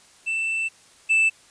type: tone pair in turn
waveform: triangle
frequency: 2663 / 2642 Hz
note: E7 / E7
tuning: +17 / +3 cents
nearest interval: unison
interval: 14 cents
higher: first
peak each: -21 / -14 dBFS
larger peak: second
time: 0.26-0.69 / 1.09-1.3 s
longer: first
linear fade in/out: 20 ms
effects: white hiss -53 dBFS RMS until 1.5 s + resampled to 22050 Hz